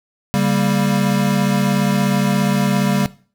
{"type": "chord", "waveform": "square", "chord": "G diminished", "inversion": "second", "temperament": "equal with one note detuned", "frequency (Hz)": [141.18, 196, 233.1], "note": ["Db3", "G3", "Bb3"], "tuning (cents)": [32, 0, 0], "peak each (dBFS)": [-20, -18, -22], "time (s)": [0.34, 3.06], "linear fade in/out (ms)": 0, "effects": ["noise-tail reverb RT60 0.4 s tail -18 dB re dry"]}